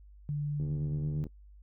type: tone with pitch glide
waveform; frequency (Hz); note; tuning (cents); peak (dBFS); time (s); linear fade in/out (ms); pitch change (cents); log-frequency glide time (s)
sine; 146.6 to 148.13; D3 to D3; -3 to +15; -30; 0.29-1.24; 0; +18; 0.94-1.11
type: click train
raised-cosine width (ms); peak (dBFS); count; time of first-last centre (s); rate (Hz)
3; -30; 53; 0.6-1.268; 77.9
effects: noise-tail reverb RT60 0.1 s tail -23 dB re dry + added 50 Hz sine -51 dBFS peak until 1.62 s